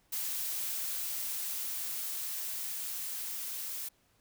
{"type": "noise with level ramp", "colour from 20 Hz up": "blue", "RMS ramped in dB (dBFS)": [-35, -39], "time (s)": [0.12, 3.89], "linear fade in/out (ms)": 10, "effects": ["pink hiss -70 dBFS RMS until 4.2 s"]}